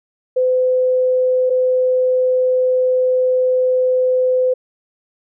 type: tone pair in turn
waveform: sine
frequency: 509 / 509 Hz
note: C5 / C5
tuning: -48 / -48 cents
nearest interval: unison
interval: 0 cents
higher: neither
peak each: -12 dBFS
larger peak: neither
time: 0.36-1.5 / 1.5-4.54 s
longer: second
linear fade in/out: 10 ms
effects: none